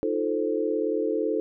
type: chord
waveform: sine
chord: F dominant seventh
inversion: third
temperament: equal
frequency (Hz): 311.1 / 349.2 / 440 / 523.3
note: Eb4 / F4 / A4 / C5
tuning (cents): 0 / 0 / 0 / 0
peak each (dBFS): -29 / -31 / -26 / -31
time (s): 0.03-1.4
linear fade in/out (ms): 0
effects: none